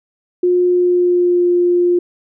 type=tone with pitch glide; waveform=sine; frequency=357.9 to 352.4 Hz; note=F4 to F4; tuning=+42 to +16 cents; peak=-10 dBFS; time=0.43-1.99 s; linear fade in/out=5 ms; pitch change=-26 cents; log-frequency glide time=0.67-1.48 s; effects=none